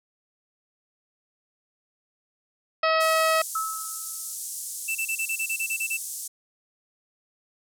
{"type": "harmonic tone", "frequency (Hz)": 641, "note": "E5", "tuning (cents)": -49, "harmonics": [1, 2, 3, 4, 5, 6, 7, 8], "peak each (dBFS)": [-23, -23, -29, -30, -37, -39, -36, -36], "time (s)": [2.83, 3.42], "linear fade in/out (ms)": 5}
{"type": "band-pass noise", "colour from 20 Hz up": "pink", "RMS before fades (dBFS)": -35, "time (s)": [3, 6.28], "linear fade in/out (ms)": 10, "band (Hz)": [6900, 12000], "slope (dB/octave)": 24}
{"type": "tone with exponential decay", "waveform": "sine", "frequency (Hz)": 1300, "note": "E6", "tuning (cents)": -24, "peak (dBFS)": -23, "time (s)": [3.55, 4.34], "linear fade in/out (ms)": 5, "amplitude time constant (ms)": 170}
{"type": "tone bursts", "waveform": "square", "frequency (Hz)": 2659, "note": "E7", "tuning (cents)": 14, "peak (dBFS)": -26, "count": 11, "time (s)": [4.88, 5.972], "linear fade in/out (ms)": 10, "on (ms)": 72, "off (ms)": 30}
{"effects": []}